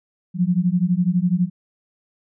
sine beating tone pair, 172.6 / 184.6 Hz, F3 / F#3, -20 / -4 cents, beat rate 12 Hz, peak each -19 dBFS, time 0.34-1.5 s, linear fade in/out 50 ms, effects none

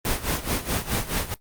pink noise with tremolo, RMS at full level -23 dBFS, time 0.05-1.34 s, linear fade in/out 0 ms, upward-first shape sine, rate 4.7 Hz, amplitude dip 80%, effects noise-tail reverb RT60 0.1 s tail -18 dB re dry + Opus 24 kbps

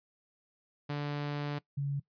sawtooth / sine tone pair in turn, 145.7 / 140.74 Hz, D3 / C#3, -13 / +27 cents, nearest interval minor second, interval 60 cents, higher first, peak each -29 / -30 dBFS, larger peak first, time 0.89-1.59 / 1.77-2 s, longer first, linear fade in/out 10 ms, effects noise-tail reverb RT60 0.1 s tail -20 dB re dry + resampled to 11025 Hz

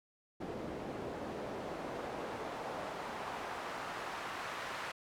pink noise with band-pass filter sweep, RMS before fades -42 dBFS, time 0.4-4.92 s, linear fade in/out 10 ms, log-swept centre 360 to 1400 Hz, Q 1, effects none

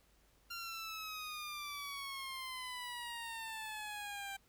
15% pulse exponential sweep, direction down, 1391 to 784 Hz, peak -36 dBFS, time 0.5-4.37 s, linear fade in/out 10 ms, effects added 50 Hz sine -70 dBFS peak until 4.48 s + pink hiss -71 dBFS RMS until 4.48 s

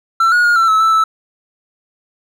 triangle tone with pitch steps, 1343 / 1446 / 1427 / 1344 / 1298 / 1321 / 1312 Hz, E6 / F#6 / F6 / E6 / E6 / E6 / E6, +32 / -40 / +37 / +33 / -27 / +3 / -9 cents, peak -7 dBFS, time 0.2-1.04 s, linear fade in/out 5 ms, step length 120 ms, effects none

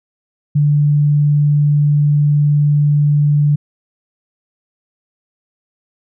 sine tone, 146.8 Hz, D3, in tune, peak -9 dBFS, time 0.55-3.56 s, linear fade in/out 10 ms, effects none

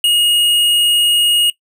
sine tone with hard clipping, 2871 Hz, F7, 47 cents sharp, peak -11 dBFS, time 0.04-1.5 s, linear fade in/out 2 ms, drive 10 dB, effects noise-tail reverb RT60 0.1 s tail -19 dB re dry

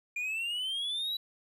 triangle exponential sweep, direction up, 2400 to 3951 Hz, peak -30 dBFS, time 0.16-1.17 s, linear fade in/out 5 ms, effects none

